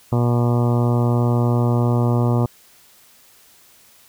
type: harmonic tone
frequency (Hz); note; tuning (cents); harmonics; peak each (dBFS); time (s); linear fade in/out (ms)
120.2; B2; -46; 1 / 2 / 3 / 4 / 5 / 6 / 7 / 8 / 9 / 10; -16 / -22 / -26 / -28 / -30 / -32 / -33 / -34 / -35 / -36; 0.12-2.46; 5
effects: white hiss -51 dBFS RMS until 4.08 s